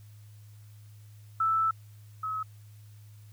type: tone pair in turn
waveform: sine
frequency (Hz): 1318.5 / 1283.2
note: E6 / E6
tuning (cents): 0 / -47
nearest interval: unison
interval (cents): 47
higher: first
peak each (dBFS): -23 / -30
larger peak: first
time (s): 1.4-1.71 / 2.23-2.43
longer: first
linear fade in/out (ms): 5
effects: added 105 Hz sine -48 dBFS peak until 3.32 s + white hiss -64 dBFS RMS until 3.32 s